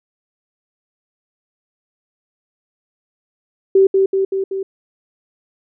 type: tone with echo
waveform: sine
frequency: 386.3 Hz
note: G4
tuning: 25 cents flat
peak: -7 dBFS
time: 3.75-3.87 s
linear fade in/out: 5 ms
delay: 190 ms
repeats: 4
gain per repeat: -3 dB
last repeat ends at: 4.63 s
effects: none